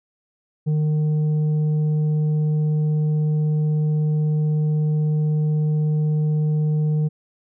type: tone with tanh clipping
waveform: triangle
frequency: 152.7 Hz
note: D#3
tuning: 32 cents flat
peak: -18 dBFS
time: 0.66-7.09 s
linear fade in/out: 20 ms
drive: 9 dB
effects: none